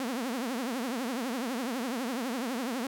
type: tone with vibrato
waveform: sawtooth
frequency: 246.9 Hz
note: B3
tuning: in tune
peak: -27 dBFS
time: 0-2.87 s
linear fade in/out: 2 ms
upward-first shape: triangle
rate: 12 Hz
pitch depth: 230 cents each way
effects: none